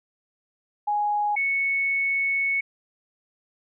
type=tone pair in turn; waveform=sine; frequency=830.6 / 2211 Hz; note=G#5 / C#7; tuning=0 / -5 cents; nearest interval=octave + perfect fourth; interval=1695 cents; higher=second; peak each=-21 dBFS; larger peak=neither; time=0.87-1.36 / 1.36-2.61 s; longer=second; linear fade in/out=10 ms; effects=none